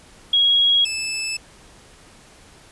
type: tone pair in turn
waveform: sine / 20% pulse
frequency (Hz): 3306 / 2624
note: G#7 / E7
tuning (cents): -9 / -9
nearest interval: major third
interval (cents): 400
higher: first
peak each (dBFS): -13 / -19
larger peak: first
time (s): 0.33-0.85 / 0.85-1.37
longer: neither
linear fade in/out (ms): 5
effects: pink hiss -48 dBFS RMS until 2.71 s + resampled to 24000 Hz

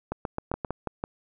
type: two click trains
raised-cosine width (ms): 1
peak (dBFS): -15 / -15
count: 4 / 5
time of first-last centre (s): 0.54-1.039 / 0.12-0.648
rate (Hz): 6.01 / 7.58
effects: none

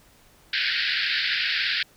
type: band-pass noise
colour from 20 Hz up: pink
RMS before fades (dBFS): -25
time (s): 0.53-1.83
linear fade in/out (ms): 5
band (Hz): 1500 to 4900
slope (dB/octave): 96
effects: pink hiss -56 dBFS RMS until 1.96 s

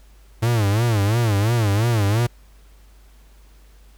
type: tone with vibrato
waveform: 45% pulse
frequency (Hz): 109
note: A2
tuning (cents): -16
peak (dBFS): -16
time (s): 0.42-2.27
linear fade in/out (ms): 10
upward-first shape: sine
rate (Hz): 2.9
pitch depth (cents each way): 170
effects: added 50 Hz sine -46 dBFS peak until 3.97 s + pink hiss -57 dBFS RMS until 3.97 s

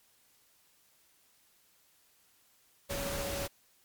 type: tone in noise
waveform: sine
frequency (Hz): 561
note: C#5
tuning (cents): +21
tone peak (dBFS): -38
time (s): 2.89-3.48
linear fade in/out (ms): 20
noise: pink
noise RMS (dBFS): -37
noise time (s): 2.89-3.48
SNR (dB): -4
effects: white hiss -67 dBFS RMS until 3.84 s + MP3 96 kbps

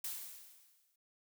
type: noise with exponential decay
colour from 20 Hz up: blue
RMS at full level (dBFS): -39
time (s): 0.04-0.96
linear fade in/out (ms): 5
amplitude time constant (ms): 200
effects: none

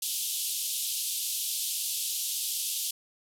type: band-pass noise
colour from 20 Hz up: white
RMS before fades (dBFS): -32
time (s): 0.02-2.91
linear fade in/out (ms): 5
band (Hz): 2900 to 14000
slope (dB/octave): 48
effects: none

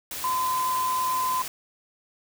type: tone in noise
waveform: sine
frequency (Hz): 1022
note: C6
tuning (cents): -41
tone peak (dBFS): -23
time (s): 0.24-1.42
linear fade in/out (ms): 2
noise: white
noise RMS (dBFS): -34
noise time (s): 0.11-1.48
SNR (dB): +8
effects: none

